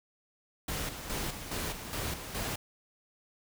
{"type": "noise with tremolo", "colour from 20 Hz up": "pink", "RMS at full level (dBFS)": -35, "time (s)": [0.68, 2.56], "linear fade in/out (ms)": 5, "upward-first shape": "square", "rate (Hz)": 2.4, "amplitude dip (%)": 55, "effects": []}